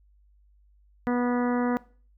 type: harmonic tone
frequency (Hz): 244.5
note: B3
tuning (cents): -17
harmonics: 1 / 2 / 3 / 4 / 5 / 6 / 7 / 8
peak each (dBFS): -24 / -30 / -34 / -36 / -38 / -40 / -41 / -42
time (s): 1.07-1.77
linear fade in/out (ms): 0
effects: noise-tail reverb RT60 0.4 s tail -20 dB re dry + added 50 Hz sine -57 dBFS peak until 2.17 s